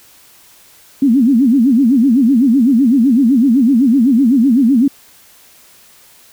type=tone with vibrato; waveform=sine; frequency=251.3 Hz; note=B3; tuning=30 cents sharp; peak=-7 dBFS; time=1.02-4.88 s; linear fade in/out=5 ms; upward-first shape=sine; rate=7.9 Hz; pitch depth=230 cents each way; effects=white hiss -45 dBFS RMS until 6.32 s